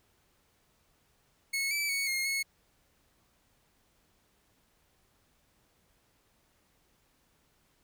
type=tone with pitch steps; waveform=sawtooth; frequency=2192 / 2311 / 2222 / 2141 / 2187 Hz; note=C#7 / D7 / C#7 / C7 / C#7; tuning=-20 / -28 / +4 / +39 / -24 cents; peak=-26 dBFS; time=1.53-2.43 s; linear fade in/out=10 ms; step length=180 ms; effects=pink hiss -70 dBFS RMS until 7.83 s